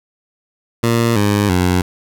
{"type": "tone with pitch steps", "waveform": "15% pulse", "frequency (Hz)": [116.54, 102.63, 90.39], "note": ["A#2", "G#2", "F#2"], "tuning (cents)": [0, -20, -40], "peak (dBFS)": -6, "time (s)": [0.83, 1.82], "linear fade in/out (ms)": 5, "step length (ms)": 330, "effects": []}